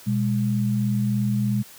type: tone pair together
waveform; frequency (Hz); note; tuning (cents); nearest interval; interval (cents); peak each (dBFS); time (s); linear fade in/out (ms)
sine; 121.77 / 204.8; B2 / G#3; -24 / -24; major sixth; 900; -22; 0.06-1.63; 20
effects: white hiss -46 dBFS RMS until 1.78 s + high-pass 80 Hz 12 dB/octave